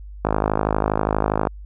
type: click train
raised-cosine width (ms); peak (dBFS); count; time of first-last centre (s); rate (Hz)
1; -4; 65; 0.25-1.471; 52.4
effects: added 50 Hz sine -34 dBFS peak until 1.65 s